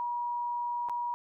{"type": "tone with dropouts", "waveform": "sine", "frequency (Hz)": 960, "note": "B5", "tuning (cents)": -49, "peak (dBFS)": -30, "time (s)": [0, 1.14], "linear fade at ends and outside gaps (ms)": 0, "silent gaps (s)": [0.887, 0.896], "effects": []}